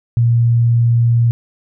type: tone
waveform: sine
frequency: 117.7 Hz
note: A#2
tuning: 17 cents sharp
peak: -9 dBFS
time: 0.17-1.31 s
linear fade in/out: 0 ms
effects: none